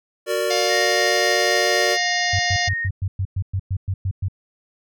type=chord; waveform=square; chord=Gb augmented; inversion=none; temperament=equal with one note detuned; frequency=370 / 462.7 / 587.3 Hz; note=Gb4 / Bb4 / D5; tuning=0 / -13 / 0 cents; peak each=-26 / -25 / -24 dBFS; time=0.26-1.98 s; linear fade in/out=50 ms
type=harmonic tone; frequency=708 Hz; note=F5; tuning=23 cents sharp; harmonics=1 / 3 / 4 / 5 / 6 / 7 / 8 / 9; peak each=-25 / -29 / -31 / -31 / -31 / -27 / -32 / -33 dBFS; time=0.5-2.69 s; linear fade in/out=10 ms
type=tone; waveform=sine; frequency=1854 Hz; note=A#6; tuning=10 cents flat; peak=-22 dBFS; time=0.67-2.89 s; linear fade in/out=50 ms
type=tone bursts; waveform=sine; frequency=95.2 Hz; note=F#2; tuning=50 cents sharp; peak=-19 dBFS; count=12; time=2.33-4.284 s; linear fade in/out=5 ms; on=62 ms; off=110 ms
effects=none